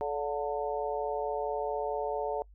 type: harmonic tone with a mistuned harmonic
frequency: 144.5 Hz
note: D3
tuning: 28 cents flat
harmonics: 3 / 4 / 5 / 6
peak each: -34 / -35 / -36 / -37 dBFS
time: 0.01-2.42 s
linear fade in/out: 0 ms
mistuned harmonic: 6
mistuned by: +57 cents
effects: noise-tail reverb RT60 0.1 s tail -25 dB re dry + added 50 Hz sine -52 dBFS peak until 2.54 s